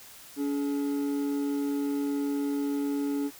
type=tone pair together; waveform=triangle; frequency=283.7 / 424.7 Hz; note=C#4 / G#4; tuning=+40 / +39 cents; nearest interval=perfect fifth; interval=699 cents; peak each=-25 / -34 dBFS; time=0.36-3.31 s; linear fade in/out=50 ms; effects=white hiss -49 dBFS RMS until 3.39 s